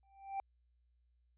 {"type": "tone with exponential growth", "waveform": "triangle", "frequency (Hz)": 784, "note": "G5", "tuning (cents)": 0, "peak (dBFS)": -32, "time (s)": [0.03, 0.4], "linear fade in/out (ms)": 1, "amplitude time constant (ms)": 80, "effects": ["added 60 Hz sine -70 dBFS peak until 1.37 s", "resampled to 8000 Hz"]}